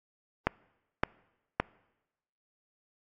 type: click train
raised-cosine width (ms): 0.5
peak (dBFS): -9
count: 3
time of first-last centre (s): 0.47-1.6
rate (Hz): 1.77
effects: noise-tail reverb RT60 1.0 s tail -25 dB re dry + AAC 32 kbps